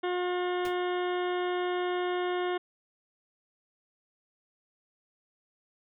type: harmonic tone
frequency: 358.8 Hz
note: F4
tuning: 47 cents sharp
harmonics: 1 / 2 / 3 / 4 / 5 / 6 / 8 / 9 / 10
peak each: -29 / -35 / -39 / -41 / -43 / -45 / -47 / -48 / -49 dBFS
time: 0.03-2.58 s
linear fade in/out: 10 ms
type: noise with exponential decay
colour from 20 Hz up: pink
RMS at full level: -39 dBFS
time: 0.65-0.77 s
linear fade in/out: 2 ms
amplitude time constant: 24 ms
effects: none